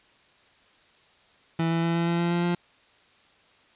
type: tone with pitch steps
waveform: 30% pulse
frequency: 164.81 / 166.15 / 167.5 / 168.86 / 170.23 / 171.61 / 173 / 174.41 Hz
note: E3 / E3 / E3 / E3 / F3 / F3 / F3 / F3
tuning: 0 / +14 / +28 / +42 / -44 / -30 / -16 / -2 cents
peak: -20 dBFS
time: 1.59-2.55 s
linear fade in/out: 5 ms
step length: 120 ms
effects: white hiss -59 dBFS RMS until 3.75 s + resampled to 8000 Hz